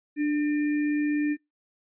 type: tone with sample-and-hold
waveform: sine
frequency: 296 Hz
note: D4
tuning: 14 cents sharp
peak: -22 dBFS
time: 0.16-1.37 s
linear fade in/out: 50 ms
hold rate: 2100 Hz
effects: noise-tail reverb RT60 0.2 s tail -26 dB re dry + resampled to 8000 Hz